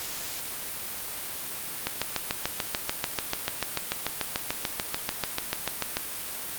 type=click train; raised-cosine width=0.2 ms; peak=-8 dBFS; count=29; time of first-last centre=1.87-5.97 s; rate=6.83 Hz; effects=white hiss -35 dBFS RMS until 6.58 s + Opus 48 kbps